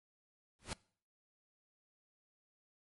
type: noise with exponential growth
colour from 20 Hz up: pink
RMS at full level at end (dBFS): -36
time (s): 0.59-0.73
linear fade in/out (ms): 0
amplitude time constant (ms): 29
effects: noise-tail reverb RT60 0.5 s tail -23 dB re dry + MP3 48 kbps